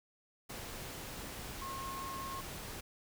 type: tone in noise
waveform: sine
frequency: 1078 Hz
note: C#6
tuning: 49 cents flat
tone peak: -41 dBFS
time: 1.61-2.41 s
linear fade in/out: 10 ms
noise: pink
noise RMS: -45 dBFS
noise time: 0.49-2.81 s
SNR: +1 dB
effects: none